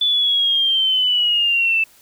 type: linear sweep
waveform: sine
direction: down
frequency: 3483 to 2637 Hz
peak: -14 dBFS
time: 0.01-1.84 s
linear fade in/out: 5 ms
effects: white hiss -51 dBFS RMS until 2.01 s